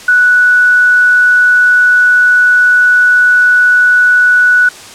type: tone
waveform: sine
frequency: 1477 Hz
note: F#6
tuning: 3 cents flat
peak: -4 dBFS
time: 0.08-4.69 s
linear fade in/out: 5 ms
effects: white hiss -31 dBFS RMS until 4.94 s + low-pass 8000 Hz 12 dB/octave